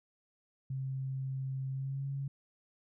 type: tone with pitch glide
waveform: sine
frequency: 133.2 to 137.9 Hz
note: C3 to C#3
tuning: +31 to -9 cents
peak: -34 dBFS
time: 0.7-2.28 s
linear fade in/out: 5 ms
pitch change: +60 cents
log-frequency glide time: 1.71-2.06 s
effects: none